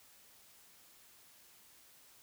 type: silence
effects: white hiss -62 dBFS RMS until 2.22 s